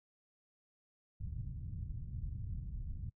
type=low-pass noise; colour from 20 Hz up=white; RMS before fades=-42 dBFS; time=1.2-3.1 s; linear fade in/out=10 ms; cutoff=120 Hz; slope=24 dB/octave; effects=noise-tail reverb RT60 0.1 s tail -25 dB re dry